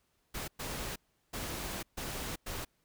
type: noise bursts at uneven times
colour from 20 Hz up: pink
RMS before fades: -39 dBFS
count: 5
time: 0.34-0.48 / 0.59-0.96 / 1.33-1.83 / 1.97-2.36 / 2.46-2.65 s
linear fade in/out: 10 ms
effects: pink hiss -75 dBFS RMS until 2.84 s